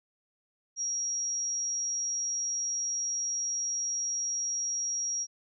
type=tone; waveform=sine; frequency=5660 Hz; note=F8; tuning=22 cents sharp; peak=-29 dBFS; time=0.76-5.27 s; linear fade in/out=50 ms; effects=none